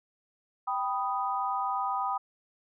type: chord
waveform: sine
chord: G augmented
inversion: none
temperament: equal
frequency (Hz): 784 / 987.8 / 1244.5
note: G5 / B5 / D#6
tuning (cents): 0 / 0 / 0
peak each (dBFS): -32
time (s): 0.67-2.18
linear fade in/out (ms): 10
effects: none